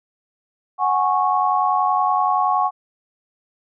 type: chord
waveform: sine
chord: F# suspended second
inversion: none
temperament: equal with one note detuned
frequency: 740 / 830.6 / 1101.7 Hz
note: F#5 / G#5 / C#6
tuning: 0 / 0 / -11 cents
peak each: -20 / -21 / -19 dBFS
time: 0.78-2.71 s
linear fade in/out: 50 ms
effects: none